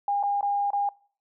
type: tone with dropouts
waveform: sine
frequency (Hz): 810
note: G#5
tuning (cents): -43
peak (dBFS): -22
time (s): 0.08-0.89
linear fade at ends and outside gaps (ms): 2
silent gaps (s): 0.229-0.235 / 0.41-0.428 / 0.705-0.732
effects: noise-tail reverb RT60 0.5 s tail -25 dB re dry

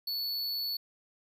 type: tone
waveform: square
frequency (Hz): 4435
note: C#8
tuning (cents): 0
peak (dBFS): -32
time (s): 0.07-0.77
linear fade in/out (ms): 5
effects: none

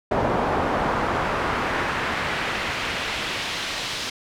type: noise with band-pass filter sweep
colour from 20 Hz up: brown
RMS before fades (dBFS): -25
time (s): 0.11-4.1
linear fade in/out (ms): 5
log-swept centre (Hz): 740 to 4400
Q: 1.1
effects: none

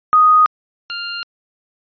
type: tone pair in turn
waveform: sine / 5% pulse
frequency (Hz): 1244.5 / 1396.9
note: D#6 / F6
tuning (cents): 0 / 0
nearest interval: major second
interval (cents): 200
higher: second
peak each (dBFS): -7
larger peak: neither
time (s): 0.13-0.46 / 0.9-1.23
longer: neither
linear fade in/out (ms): 0
effects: resampled to 11025 Hz

